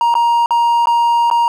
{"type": "tone with dropouts", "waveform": "triangle", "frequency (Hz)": 940, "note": "A#5", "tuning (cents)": 14, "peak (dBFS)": -8, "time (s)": [0.01, 1.48], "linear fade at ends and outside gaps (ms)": 1, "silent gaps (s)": [[0.141, 0.152], [0.46, 0.507], [0.857, 0.871], [1.301, 1.312]], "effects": []}